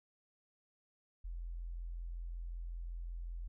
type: tone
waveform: sine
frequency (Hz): 42.69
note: F1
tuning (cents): -39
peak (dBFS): -40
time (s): 1.24-3.48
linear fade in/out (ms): 10
effects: none